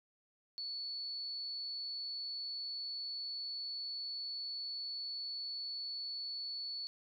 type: tone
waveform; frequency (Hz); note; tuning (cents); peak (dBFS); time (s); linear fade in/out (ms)
sine; 4435; C#8; 0; -39; 0.58-6.87; 0
effects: none